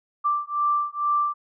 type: beating tone pair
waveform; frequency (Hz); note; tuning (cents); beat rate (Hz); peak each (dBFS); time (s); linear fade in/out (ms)
sine; 1174.7 / 1176.9; D6 / D6; 0 / +3; 2.2; -24; 0.24-1.34; 20
effects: none